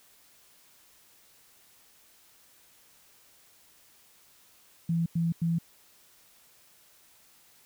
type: tone bursts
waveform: sine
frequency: 167.1 Hz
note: E3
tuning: 24 cents sharp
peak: -24 dBFS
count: 3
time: 4.89-5.586 s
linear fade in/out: 5 ms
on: 170 ms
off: 93 ms
effects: white hiss -60 dBFS RMS until 7.65 s